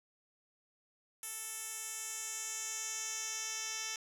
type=tone with band-pass filter sweep; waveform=10% pulse; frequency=441 Hz; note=A4; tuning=4 cents sharp; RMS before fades=-41 dBFS; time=1.23-3.96 s; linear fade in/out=2 ms; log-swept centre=10000 to 5200 Hz; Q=2.3; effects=10-bit